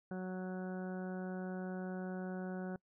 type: harmonic tone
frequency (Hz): 185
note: F#3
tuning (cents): 0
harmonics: 1 / 2 / 3 / 4 / 5 / 6 / 7 / 8 / 9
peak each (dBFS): -40 / -46 / -49 / -51 / -61 / -62 / -63 / -53 / -65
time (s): 0.11-2.76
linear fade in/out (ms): 2
effects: noise-tail reverb RT60 0.1 s tail -25 dB re dry